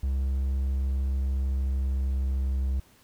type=tone with pitch glide; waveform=triangle; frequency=66.9 to 66.21 Hz; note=C2 to C2; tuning=+39 to +21 cents; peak=-22 dBFS; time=0.03-2.8 s; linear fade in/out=5 ms; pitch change=-18 cents; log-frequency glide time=1.05-2.69 s; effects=pink hiss -59 dBFS RMS until 3.03 s